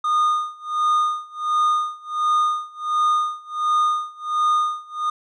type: tone with tremolo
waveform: triangle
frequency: 1225 Hz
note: D#6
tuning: 27 cents flat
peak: -13 dBFS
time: 0.04-5.1 s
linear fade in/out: 5 ms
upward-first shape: sine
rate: 1.4 Hz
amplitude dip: 95%
effects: resampled to 22050 Hz